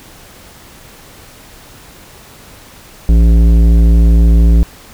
sine tone with tanh clipping, 56.5 Hz, A1, 47 cents sharp, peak -6 dBFS, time 3.09-4.63 s, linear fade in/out 0 ms, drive 13 dB, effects pink hiss -38 dBFS RMS until 4.93 s

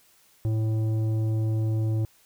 triangle tone with tanh clipping, 110 Hz, A2, in tune, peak -24 dBFS, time 0.45-2.05 s, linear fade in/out 0 ms, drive 14 dB, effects white hiss -60 dBFS RMS until 2.25 s

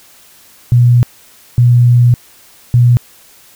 sine tone bursts at uneven times, 121.4 Hz, B2, 29 cents flat, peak -4 dBFS, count 3, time 0.72-1.03 / 1.58-2.14 / 2.74-2.97 s, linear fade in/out 0 ms, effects white hiss -43 dBFS RMS until 3.55 s

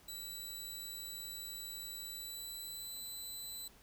15% pulse tone with pitch glide, 3951 to 4002 Hz, B7 to B7, 0 to +22 cents, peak -37 dBFS, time 0.08-3.68 s, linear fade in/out 5 ms, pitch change +22 cents, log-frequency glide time 2.05-2.92 s, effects added 50 Hz sine -69 dBFS peak until 3.82 s + pink hiss -63 dBFS RMS until 3.82 s

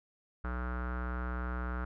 square tone with low-pass filter, 61.74 Hz, B1, in tune, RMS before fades -36 dBFS, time 0.44-1.85 s, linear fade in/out 5 ms, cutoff 1400 Hz, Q 5.9, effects none

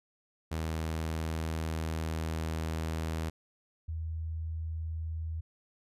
sawtooth / sine tone pair in turn, 80.2 / 80.66 Hz, E2 / E2, -47 / -37 cents, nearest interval unison, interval 10 cents, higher second, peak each -28 / -33 dBFS, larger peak first, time 0.51-3.3 / 3.88-5.41 s, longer first, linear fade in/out 10 ms, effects resampled to 32000 Hz

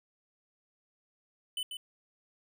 square tone with echo, 3008 Hz, F#7, 28 cents sharp, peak -33 dBFS, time 1.57-1.63 s, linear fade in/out 2 ms, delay 140 ms, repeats 1, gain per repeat -6 dB, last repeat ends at 1.77 s, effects none

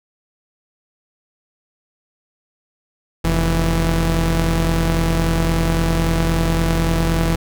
sawtooth tone pair together, 43.69 / 164.81 Hz, F1 / E3, +1 / 0 cents, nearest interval octave + major seventh, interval 2299 cents, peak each -14 dBFS, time 3.24-7.36 s, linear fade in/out 10 ms, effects none

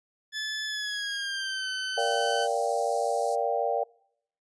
20% pulse tone with pitch glide, 1730 to 1523.6 Hz, A6 to G6, -30 to -50 cents, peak -25 dBFS, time 0.32-2.48 s, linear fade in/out 50 ms, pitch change -220 cents, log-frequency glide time 0.66-1.69 s
sine chord, G minor seventh, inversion first, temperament equal with one note detuned, 466.2 / 579.6 / 698.5 / 784 Hz, Bb4 / D5 / F5 / G5, 0 / -23 / 0 / 0 cents, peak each -30 dBFS, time 1.97-3.84 s, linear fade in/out 10 ms
white high-pass noise, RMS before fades -42 dBFS, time 1.98-3.36 s, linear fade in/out 20 ms, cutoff 4000 Hz, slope 96 dB/octave
effects noise-tail reverb RT60 0.7 s tail -25 dB re dry + resampled to 22050 Hz

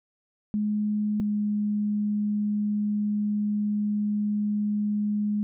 sine tone pair in turn, 210 / 208.4 Hz, G#3 / G#3, +19 / +6 cents, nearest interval unison, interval 13 cents, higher first, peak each -23 dBFS, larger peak neither, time 0.54-1.2 / 1.2-5.43 s, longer second, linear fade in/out 0 ms, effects none

